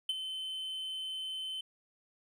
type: tone with ADSR envelope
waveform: triangle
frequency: 3065 Hz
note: G7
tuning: 40 cents flat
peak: -26 dBFS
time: 0.09-1.61 s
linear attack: 4 ms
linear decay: 31 ms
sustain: -9 dB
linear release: 5 ms
effects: none